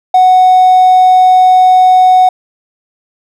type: tone with hard clipping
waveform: triangle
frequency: 740 Hz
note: F#5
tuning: in tune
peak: -3 dBFS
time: 0.14-2.29 s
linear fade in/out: 5 ms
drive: 4 dB
effects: none